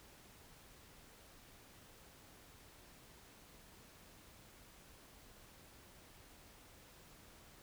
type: silence
effects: pink hiss -61 dBFS RMS until 7.62 s